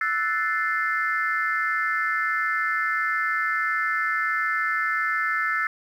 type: chord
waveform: sine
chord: F# half-diminished seventh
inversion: third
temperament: equal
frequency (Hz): 1318.5 / 1480 / 1760 / 2093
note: E6 / F#6 / A6 / C7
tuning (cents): 0 / 0 / 0 / 0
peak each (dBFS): -26 / -30 / -25 / -29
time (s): 0.01-5.67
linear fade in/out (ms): 2
effects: tanh soft clip ceiling -12 dBFS + 9-bit